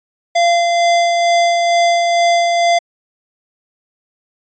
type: tone with tremolo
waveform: square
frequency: 688 Hz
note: F5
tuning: 26 cents flat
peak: -10 dBFS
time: 0.35-2.79 s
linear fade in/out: 10 ms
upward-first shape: sine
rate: 2.2 Hz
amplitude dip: 30%
effects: resampled to 16000 Hz

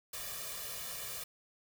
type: noise with comb filter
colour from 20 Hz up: white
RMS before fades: -42 dBFS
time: 0.13-1.24 s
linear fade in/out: 5 ms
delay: 1.7 ms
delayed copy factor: +0.85
effects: none

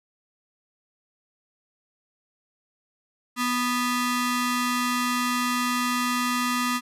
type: ring-modulated tone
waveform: sawtooth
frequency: 740 Hz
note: F#5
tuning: in tune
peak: -16 dBFS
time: 3.36-6.81 s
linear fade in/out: 50 ms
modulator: 494 Hz
effects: resampled to 32000 Hz

